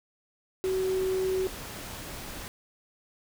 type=tone in noise; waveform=sine; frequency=376.3 Hz; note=F#4; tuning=29 cents sharp; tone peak=-25 dBFS; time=0.64-1.47 s; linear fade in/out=0 ms; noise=pink; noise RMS=-40 dBFS; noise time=0.64-2.48 s; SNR=+12 dB; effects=none